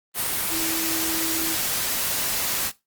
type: tone in noise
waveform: sine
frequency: 325.4 Hz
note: E4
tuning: 22 cents flat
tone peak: -29 dBFS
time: 0.49-1.57 s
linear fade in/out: 50 ms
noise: white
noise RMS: -25 dBFS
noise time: 0.14-2.72 s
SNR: -7 dB
effects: noise-tail reverb RT60 0.2 s tail -17 dB re dry + Opus 32 kbps